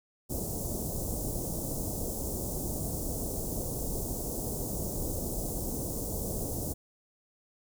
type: band-stop noise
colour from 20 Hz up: pink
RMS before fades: -34 dBFS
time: 0.29-6.74 s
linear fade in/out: 20 ms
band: 650 to 6900 Hz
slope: 24 dB/octave
effects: none